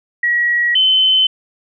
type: tone pair in turn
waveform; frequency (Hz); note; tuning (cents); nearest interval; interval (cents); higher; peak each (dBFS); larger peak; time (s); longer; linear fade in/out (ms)
sine; 1914 / 3056; A#6 / G7; +45 / -45; minor sixth; 810; second; -12 / -9; second; 0.23-0.75 / 0.75-1.27; neither; 5
effects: none